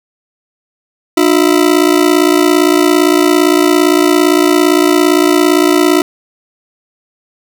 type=ring-modulated tone; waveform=40% pulse; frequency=329.6 Hz; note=E4; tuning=in tune; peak=-3 dBFS; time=1.17-6.02 s; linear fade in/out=2 ms; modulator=28.8 Hz; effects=none